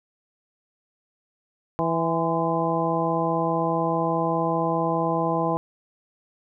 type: harmonic tone with a mistuned harmonic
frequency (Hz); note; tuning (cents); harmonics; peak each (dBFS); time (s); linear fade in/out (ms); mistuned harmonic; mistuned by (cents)
164.81; E3; 0; 1 / 2 / 3 / 4 / 5 / 6; -28 / -28 / -28 / -28 / -28 / -28; 1.79-5.57; 0; 6; +62
effects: none